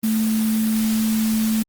sine tone in noise, 220 Hz, A3, in tune, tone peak -17 dBFS, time 0.03-1.63 s, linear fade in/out 10 ms, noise white, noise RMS -30 dBFS, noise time 0.03-1.63 s, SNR +10 dB, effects Opus 24 kbps

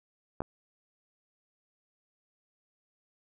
clicks, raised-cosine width 1 ms, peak -16 / -29 dBFS, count 2, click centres 0.405 / 0.419 s, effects none

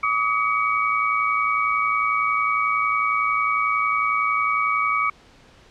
sine tone cluster, 1150 / 1261 / 2260 Hz, D6 / D#6 / C#7, -37 / +23 / +33 cents, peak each -23 dBFS, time 0.03-5.1 s, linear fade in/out 5 ms, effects pink hiss -51 dBFS RMS until 5.7 s + low-pass 5000 Hz 12 dB/octave

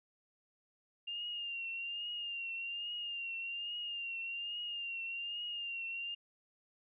sine tone with vibrato, 2794 Hz, F7, in tune, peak -38 dBFS, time 1.07-6.15 s, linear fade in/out 10 ms, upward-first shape triangle, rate 1.2 Hz, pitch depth 59 cents each way, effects none

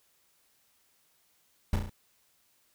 brown noise with echo, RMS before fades -25 dBFS, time 1.73-1.76 s, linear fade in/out 2 ms, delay 34 ms, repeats 4, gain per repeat -4 dB, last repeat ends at 1.896 s, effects white hiss -69 dBFS RMS until 2.74 s

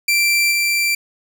sawtooth tone with level steps, 2351 Hz, D7, 1 cent sharp, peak -10 / -12 dBFS, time 0.08-0.95 s, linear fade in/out 5 ms, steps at 0.51 s, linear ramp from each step 10 ms, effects none

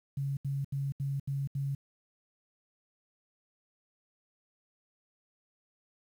sine tone bursts, 138.59 Hz, C#3, in tune, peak -30 dBFS, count 6, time 0.17-1.75 s, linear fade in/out 5 ms, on 200 ms, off 76 ms, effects 10-bit

